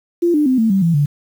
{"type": "tone with pitch steps", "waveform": "sine", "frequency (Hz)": [344.7, 298.4, 258.2, 223.5, 193.46, 167.44, 144.93], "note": ["F4", "D4", "C4", "A3", "G3", "E3", "D3"], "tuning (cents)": [-23, 28, -23, 27, -23, 27, -23], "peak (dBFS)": -11, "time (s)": [0.22, 1.06], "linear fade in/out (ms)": 10, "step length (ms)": 120, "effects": ["7-bit"]}